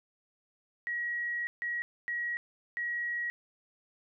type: tone bursts at uneven times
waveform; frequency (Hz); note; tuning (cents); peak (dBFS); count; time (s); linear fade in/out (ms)
sine; 1907; A#6; +39; -31; 4; 0.87-1.47 / 1.62-1.82 / 2.08-2.37 / 2.77-3.3; 0
effects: none